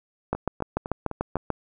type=two click trains; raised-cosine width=1 ms; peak=-18 / -10 dBFS; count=5 / 9; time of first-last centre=0.35-1.368 / 0.33-1.503 s; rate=3.93 / 6.82 Hz; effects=none